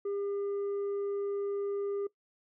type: tone with tanh clipping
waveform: sine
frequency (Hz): 401.9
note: G4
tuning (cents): +43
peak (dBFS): -32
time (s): 0.05-2.07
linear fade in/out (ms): 5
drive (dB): 3
effects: noise-tail reverb RT60 0.1 s tail -19 dB re dry